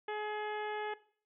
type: harmonic tone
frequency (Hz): 422.8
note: G#4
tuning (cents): +31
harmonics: 1 / 2 / 3 / 4 / 5 / 6 / 7 / 8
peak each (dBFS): -38 / -40 / -49 / -45 / -49 / -54 / -54 / -56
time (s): 0.08-0.94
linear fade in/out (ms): 5
effects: noise-tail reverb RT60 0.5 s tail -18 dB re dry